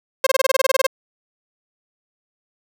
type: tone bursts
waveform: sawtooth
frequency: 531 Hz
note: C5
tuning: 25 cents sharp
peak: -9 dBFS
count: 13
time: 0.24-0.867 s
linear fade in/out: 5 ms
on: 27 ms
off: 23 ms
effects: none